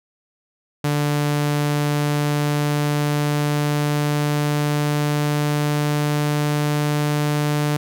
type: tone with pitch glide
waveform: sawtooth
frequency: 146.83 to 148.19 Hz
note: D3 to D3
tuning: 0 to +16 cents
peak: -14 dBFS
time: 0.84-7.77 s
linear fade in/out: 5 ms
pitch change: +16 cents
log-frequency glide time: 1.27-6.85 s
effects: none